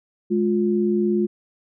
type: tone pair together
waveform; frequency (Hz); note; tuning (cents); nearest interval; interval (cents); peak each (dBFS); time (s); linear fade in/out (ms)
sine; 210 / 353.2; G#3 / F4; +19 / +20; major sixth; 901; -20; 0.3-1.27; 20
effects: none